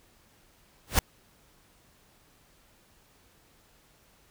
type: noise with exponential growth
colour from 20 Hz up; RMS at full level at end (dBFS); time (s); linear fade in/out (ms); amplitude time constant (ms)
pink; -17; 0.87-0.99; 2; 24
effects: pink hiss -62 dBFS RMS until 4.3 s